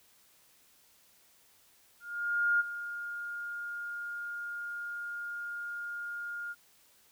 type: tone with ADSR envelope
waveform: sine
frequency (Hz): 1416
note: F6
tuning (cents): +23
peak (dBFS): -23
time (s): 2-6.55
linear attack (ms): 600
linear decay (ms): 22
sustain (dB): -13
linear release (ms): 39
effects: white hiss -64 dBFS RMS until 7.11 s